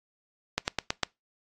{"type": "slowing click train", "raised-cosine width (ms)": 0.2, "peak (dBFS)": -8, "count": 5, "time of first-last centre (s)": [0.58, 1.033], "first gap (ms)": 99, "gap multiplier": 1.09, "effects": ["noise-tail reverb RT60 0.2 s tail -24 dB re dry", "AAC 32 kbps"]}